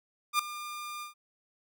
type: tone with ADSR envelope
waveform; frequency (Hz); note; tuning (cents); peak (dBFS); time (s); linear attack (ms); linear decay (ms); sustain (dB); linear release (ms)
sawtooth; 1202; D6; +40; -18; 0.33-1.14; 62; 3; -16; 120
effects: none